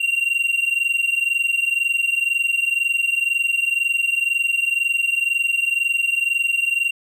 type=tone pair together; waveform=triangle; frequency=2756 / 2778 Hz; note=F7 / F7; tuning=-24 / -10 cents; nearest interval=unison; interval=14 cents; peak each=-18 / -20 dBFS; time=0-6.91 s; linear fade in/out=10 ms; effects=none